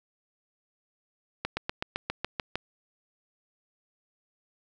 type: slowing click train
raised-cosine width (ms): 0.3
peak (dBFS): -13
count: 9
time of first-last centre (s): 1.45-2.556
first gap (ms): 120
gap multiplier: 1.04
effects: none